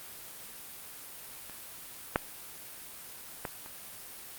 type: clicks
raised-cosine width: 0.5 ms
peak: -30 / -9 / -18 / -30 dBFS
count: 4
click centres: 1.497 / 2.159 / 3.452 / 3.661 s
effects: white hiss -46 dBFS RMS until 4.38 s + Opus 32 kbps